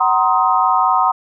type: chord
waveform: sine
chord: C half-diminished seventh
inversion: second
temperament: just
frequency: 753.5 / 941.9 / 1046.5 / 1255.8 Hz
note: Gb5 / Bb5 / C6 / Eb6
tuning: +31 / +18 / 0 / +16 cents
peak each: -17 dBFS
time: 0-1.12 s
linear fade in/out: 10 ms
effects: none